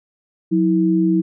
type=tone pair together; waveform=sine; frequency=181.9 / 324.1 Hz; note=F#3 / E4; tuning=-29 / -29 cents; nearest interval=minor seventh; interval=1000 cents; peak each=-17 / -15 dBFS; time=0.51-1.22 s; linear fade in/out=20 ms; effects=none